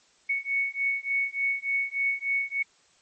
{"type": "beating tone pair", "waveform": "sine", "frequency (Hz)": [2217, 2220.4], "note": ["C#7", "C#7"], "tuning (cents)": [0, 2], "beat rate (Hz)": 3.4, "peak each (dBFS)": -28, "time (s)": [0.29, 2.63], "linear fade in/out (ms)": 10, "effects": ["white hiss -62 dBFS RMS until 3.01 s", "MP3 32 kbps"]}